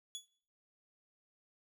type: tone with exponential decay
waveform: 25% pulse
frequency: 3400 Hz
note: G#7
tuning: 40 cents sharp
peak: -34 dBFS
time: 0.15-0.28 s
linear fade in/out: 0 ms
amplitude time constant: 27 ms
effects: noise-tail reverb RT60 0.5 s tail -20 dB re dry